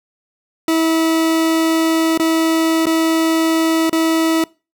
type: tone with dropouts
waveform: 40% pulse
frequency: 324.3 Hz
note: E4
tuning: 28 cents flat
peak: -12 dBFS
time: 0.68-4.44 s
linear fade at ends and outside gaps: 2 ms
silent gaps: 2.176-2.197 / 2.857-2.867 / 3.896-3.928 s
effects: noise-tail reverb RT60 0.3 s tail -24 dB re dry